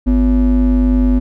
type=ring-modulated tone; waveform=triangle; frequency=151.6 Hz; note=D#3; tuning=45 cents flat; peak=-4 dBFS; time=0.06-1.2 s; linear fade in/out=20 ms; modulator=101 Hz; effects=none